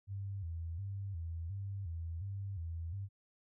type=tone with vibrato; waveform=sine; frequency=90.5 Hz; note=F#2; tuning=38 cents flat; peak=-38 dBFS; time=0.07-3.09 s; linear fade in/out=50 ms; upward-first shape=square; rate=1.4 Hz; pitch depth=150 cents each way; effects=none